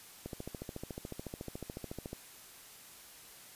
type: click train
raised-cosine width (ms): 2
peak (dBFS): -27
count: 27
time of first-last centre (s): 0.26-2.131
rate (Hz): 13.9
effects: white hiss -54 dBFS RMS until 3.55 s + resampled to 32000 Hz